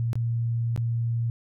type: tone with dropouts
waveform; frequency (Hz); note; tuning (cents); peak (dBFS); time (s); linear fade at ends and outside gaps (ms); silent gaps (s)
sine; 116.54; A#2; 0; -23; 0-1.3; 0; 0.131-0.155 / 0.762-0.776
effects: none